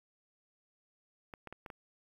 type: clicks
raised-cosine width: 0.5 ms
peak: -30 dBFS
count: 5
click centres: 1.338 / 1.473 / 1.526 / 1.662 / 1.702 s
effects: 10-bit